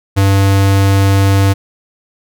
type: tone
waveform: square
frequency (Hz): 98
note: G2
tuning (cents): 0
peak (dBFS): -8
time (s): 0.16-1.54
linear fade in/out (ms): 20
effects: none